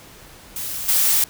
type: noise with level steps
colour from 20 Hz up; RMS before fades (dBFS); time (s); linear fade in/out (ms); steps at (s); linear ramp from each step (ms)
blue; -28 / -17; 0.56-1.24; 2; 0.88; 10
effects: pink hiss -44 dBFS RMS until 1.29 s